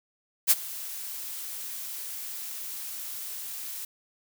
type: noise with ADSR envelope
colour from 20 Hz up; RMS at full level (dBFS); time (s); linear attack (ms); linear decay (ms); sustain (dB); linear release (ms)
blue; -17; 0.47-3.85; 39; 34; -20; 3
effects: none